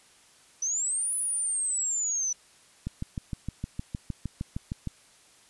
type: linear two-way sweep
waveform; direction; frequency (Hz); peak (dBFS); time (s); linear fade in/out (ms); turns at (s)
sine; up then down; 5920 to 10040 to 5920; -26; 0.62-2.33; 5; 1.15
type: click train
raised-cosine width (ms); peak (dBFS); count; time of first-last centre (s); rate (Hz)
5; -19; 14; 2.87-4.873; 6.49
effects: white hiss -58 dBFS RMS until 5.49 s + resampled to 24000 Hz